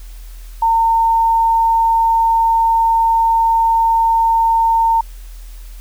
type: tone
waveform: sine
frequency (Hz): 910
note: A#5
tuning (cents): -42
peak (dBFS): -10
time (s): 0.62-5.01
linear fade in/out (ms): 5
effects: added 41 Hz sine -30 dBFS peak until 5.8 s + white hiss -46 dBFS RMS until 5.8 s